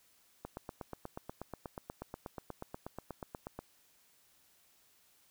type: click train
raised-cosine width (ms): 1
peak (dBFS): -27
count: 27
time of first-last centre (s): 0.45-3.59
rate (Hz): 8.28
effects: white hiss -68 dBFS RMS until 5.3 s